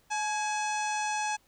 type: harmonic tone with a mistuned harmonic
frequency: 851 Hz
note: G#5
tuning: 42 cents sharp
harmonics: 1 / 2 / 3 / 4 / 5 / 6 / 7 / 8 / 9 / 10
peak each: -30 / -37 / -37 / -46 / -47 / -49 / -39 / -46 / -51 / -48 dBFS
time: 0.1-1.37 s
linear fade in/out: 20 ms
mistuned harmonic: 2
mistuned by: -53 cents
effects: pink hiss -66 dBFS RMS until 1.47 s